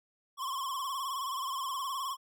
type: tone with vibrato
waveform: square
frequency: 1076 Hz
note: C6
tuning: 48 cents sharp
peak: -34 dBFS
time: 0.37-2.17 s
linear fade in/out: 50 ms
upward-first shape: sine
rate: 19 Hz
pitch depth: 88 cents each way
effects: none